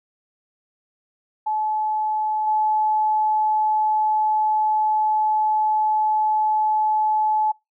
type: tone with level steps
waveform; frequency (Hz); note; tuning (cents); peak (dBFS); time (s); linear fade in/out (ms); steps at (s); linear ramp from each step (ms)
sine; 860; A5; -40; -20 / -17; 1.46-7.52; 10; 2.47; 5
effects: noise-tail reverb RT60 0.2 s tail -25 dB re dry